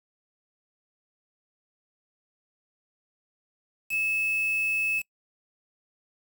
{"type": "tone with quantisation", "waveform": "sine", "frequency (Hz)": 2600, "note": "E7", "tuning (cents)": -24, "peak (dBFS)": -24, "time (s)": [3.89, 5.03], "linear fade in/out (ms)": 50, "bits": 6, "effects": ["noise-tail reverb RT60 0.1 s tail -25 dB re dry"]}